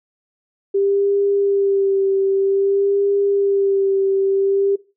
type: tone with vibrato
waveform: sine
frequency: 394.8 Hz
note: G4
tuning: 12 cents sharp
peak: -14 dBFS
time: 0.74-4.76 s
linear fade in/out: 10 ms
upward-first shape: sine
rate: 0.52 Hz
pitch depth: 26 cents each way
effects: noise-tail reverb RT60 0.3 s tail -20 dB re dry